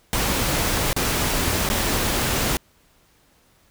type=noise with dropouts; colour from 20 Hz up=pink; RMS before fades=-22 dBFS; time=0.13-2.57 s; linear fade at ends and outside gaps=0 ms; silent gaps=0.93-0.964 / 1.69-1.7 s; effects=pink hiss -59 dBFS RMS until 3.7 s